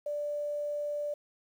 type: tone with quantisation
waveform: sine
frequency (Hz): 587.3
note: D5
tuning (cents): 0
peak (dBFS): -31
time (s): 0.06-1.14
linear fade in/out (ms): 5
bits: 10
effects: none